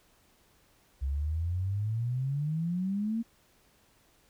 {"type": "exponential sweep", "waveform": "sine", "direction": "up", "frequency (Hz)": [65.7, 233.6], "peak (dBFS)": -28, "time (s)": [1.01, 3.23], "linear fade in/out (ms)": 20, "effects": ["pink hiss -65 dBFS RMS until 4.29 s"]}